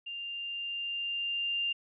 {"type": "tone with level ramp", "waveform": "sine", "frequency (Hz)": 2794, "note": "F7", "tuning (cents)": 0, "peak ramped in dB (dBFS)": [-37, -28], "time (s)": [0.06, 1.73], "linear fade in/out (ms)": 10, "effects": []}